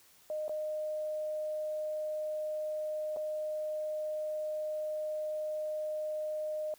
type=tone with dropouts; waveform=sine; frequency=614 Hz; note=D#5; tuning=23 cents flat; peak=-33 dBFS; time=0.3-6.74 s; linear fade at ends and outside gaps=1 ms; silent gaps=0.481-0.494 / 3.163-3.169 s; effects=white hiss -62 dBFS RMS until 6.78 s